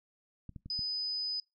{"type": "clicks", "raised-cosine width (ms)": 5, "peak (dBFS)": -32, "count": 4, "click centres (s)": [0.493, 0.562, 0.66, 0.792]}
{"type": "tone", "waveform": "sine", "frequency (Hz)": 5000, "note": "D#8", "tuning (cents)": 8, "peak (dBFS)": -32, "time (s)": [0.7, 1.4], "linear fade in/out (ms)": 2}
{"effects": ["noise-tail reverb RT60 0.2 s tail -23 dB re dry"]}